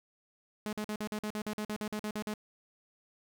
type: tone bursts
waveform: sawtooth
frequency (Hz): 211.9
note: G#3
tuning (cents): +35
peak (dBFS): -30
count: 15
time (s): 0.66-2.338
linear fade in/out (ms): 0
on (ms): 68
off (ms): 47
effects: none